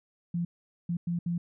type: tone bursts at uneven times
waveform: sine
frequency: 172.1 Hz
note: F3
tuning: 25 cents flat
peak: -27 dBFS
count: 4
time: 0.34-0.45 / 0.89-0.97 / 1.07-1.19 / 1.26-1.38 s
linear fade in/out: 5 ms
effects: none